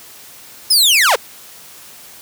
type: linear sweep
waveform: sawtooth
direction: down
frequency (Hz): 5274 to 377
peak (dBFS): -6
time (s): 0.7-1.16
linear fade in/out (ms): 10
effects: white hiss -39 dBFS RMS until 2.21 s + high-pass 60 Hz 12 dB/octave